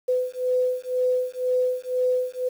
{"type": "beating tone pair", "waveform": "sine", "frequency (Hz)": [503, 505], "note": ["B4", "B4"], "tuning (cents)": [32, 39], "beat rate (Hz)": 2, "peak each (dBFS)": -24, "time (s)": [0.08, 2.49], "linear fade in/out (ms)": 10, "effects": ["8-bit"]}